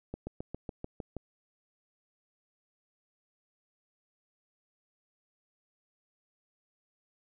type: slowing click train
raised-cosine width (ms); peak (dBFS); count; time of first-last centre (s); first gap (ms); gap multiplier
2; -24; 8; 0.14-1.167; 130; 1.04
effects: none